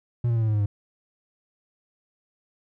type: tone with pitch steps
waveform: triangle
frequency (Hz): 119.9 / 116.69 / 113.56 / 110.52 / 107.56 / 104.68 / 101.88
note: A#2 / A#2 / A#2 / A2 / A2 / G#2 / G#2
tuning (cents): +49 / +2 / -45 / +8 / -39 / +14 / -33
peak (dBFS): -18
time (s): 0.24-0.66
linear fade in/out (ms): 5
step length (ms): 60
effects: none